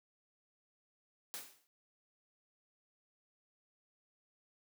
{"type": "noise with exponential decay", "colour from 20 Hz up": "white", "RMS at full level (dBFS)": -41, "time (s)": [1.34, 1.67], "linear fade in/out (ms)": 0, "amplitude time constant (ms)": 71, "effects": ["high-pass 200 Hz 12 dB/octave"]}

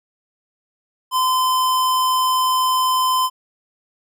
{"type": "tone", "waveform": "square", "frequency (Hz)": 1026, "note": "C6", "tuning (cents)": -34, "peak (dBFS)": -16, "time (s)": [1.11, 3.3], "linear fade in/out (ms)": 50, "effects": []}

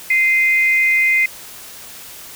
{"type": "tone pair together", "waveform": "sine", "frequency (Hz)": [2079, 2479], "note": ["C7", "D#7"], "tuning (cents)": [-12, -7], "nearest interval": "minor third", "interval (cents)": 305, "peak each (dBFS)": [-12, -20], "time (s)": [0.1, 1.26], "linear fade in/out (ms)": 5, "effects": ["white hiss -36 dBFS RMS until 2.35 s"]}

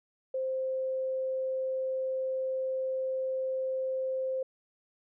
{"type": "tone", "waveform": "sine", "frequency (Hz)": 523.3, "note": "C5", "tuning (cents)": 0, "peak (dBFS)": -29, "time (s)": [0.34, 4.43], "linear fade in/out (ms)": 5, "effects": []}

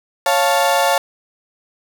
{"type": "chord", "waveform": "35% pulse", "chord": "Db augmented", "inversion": "none", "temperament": "equal", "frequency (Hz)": [554.4, 698.5, 880], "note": ["Db5", "F5", "A5"], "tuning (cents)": [0, 0, 0], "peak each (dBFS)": -16, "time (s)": [0.26, 0.98], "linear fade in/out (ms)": 2, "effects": []}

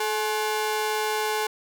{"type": "ring-modulated tone", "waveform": "sawtooth", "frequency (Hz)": 641, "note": "E5", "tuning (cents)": -49, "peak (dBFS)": -17, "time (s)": [0, 1.47], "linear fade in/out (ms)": 5, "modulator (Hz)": 209, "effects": []}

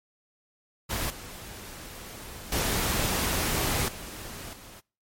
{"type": "noise with level steps", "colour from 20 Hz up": "pink", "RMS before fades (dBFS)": [-30, -42, -27, -40, -47], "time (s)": [0.89, 4.81], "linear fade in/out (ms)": 20, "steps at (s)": [1.1, 2.52, 3.88, 4.53], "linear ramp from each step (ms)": 2, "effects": ["noise-tail reverb RT60 0.4 s tail -26 dB re dry", "MP3 64 kbps"]}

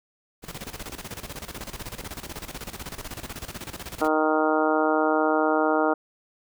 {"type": "noise with tremolo", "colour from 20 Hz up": "pink", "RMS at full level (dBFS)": -35, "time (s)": [0.42, 4.09], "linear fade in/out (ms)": 50, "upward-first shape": "square", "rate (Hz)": 16, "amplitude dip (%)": 75}
{"type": "click train", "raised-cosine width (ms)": 2, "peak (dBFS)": -28, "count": 10, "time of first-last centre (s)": [0.44, 2.495], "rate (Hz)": 4.38}
{"type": "harmonic tone", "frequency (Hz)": 155.56, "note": "D#3", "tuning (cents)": 0, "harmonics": [2, 3, 4, 5, 6, 7, 8, 9], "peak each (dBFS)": [-25, -26, -26, -27, -30, -34, -30, -30], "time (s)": [4.01, 5.94], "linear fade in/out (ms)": 10}
{"effects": []}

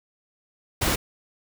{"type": "noise", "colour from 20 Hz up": "pink", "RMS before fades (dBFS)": -23, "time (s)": [0.81, 0.96], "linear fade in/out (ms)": 10, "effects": []}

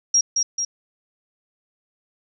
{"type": "tone with echo", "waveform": "sine", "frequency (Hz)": 5630, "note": "F8", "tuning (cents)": 13, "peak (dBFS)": -13, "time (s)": [0.14, 0.21], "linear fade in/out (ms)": 5, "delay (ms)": 220, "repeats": 2, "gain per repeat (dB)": -4, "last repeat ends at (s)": 0.65, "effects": []}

